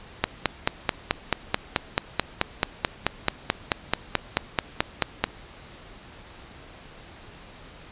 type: click train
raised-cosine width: 0.3 ms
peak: -3 dBFS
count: 24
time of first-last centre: 0.24-5.24 s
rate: 4.6 Hz
effects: pink hiss -46 dBFS RMS until 7.91 s + resampled to 8000 Hz